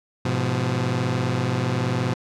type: chord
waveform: sawtooth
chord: F diminished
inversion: first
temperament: just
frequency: 104.77 / 125.72 / 174.61 Hz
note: Ab2 / Cb3 / F3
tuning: +16 / +31 / 0 cents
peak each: -24 / -19 / -25 dBFS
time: 0.25-2.14 s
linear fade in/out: 5 ms
effects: low-pass 6000 Hz 12 dB/octave